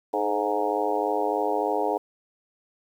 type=harmonic tone with a mistuned harmonic; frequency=103.3 Hz; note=G#2; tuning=9 cents flat; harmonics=3 / 4 / 5 / 6 / 7 / 8 / 9; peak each=-32 / -28 / -30 / -33 / -29 / -30 / -32 dBFS; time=0.13-1.98 s; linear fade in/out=10 ms; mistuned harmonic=4; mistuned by=+41 cents; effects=9-bit